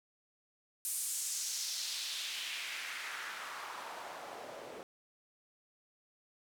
white noise with band-pass filter sweep, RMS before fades -41 dBFS, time 0.85-4.83 s, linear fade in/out 0 ms, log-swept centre 10000 to 440 Hz, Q 1.8, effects none

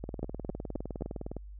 two click trains, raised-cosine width 2 ms, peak -24 / -20 dBFS, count 27 / 4, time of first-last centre 0.04-1.367 / 0.23-1.022 s, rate 19.6 / 3.79 Hz, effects added 50 Hz sine -43 dBFS peak until 1.59 s

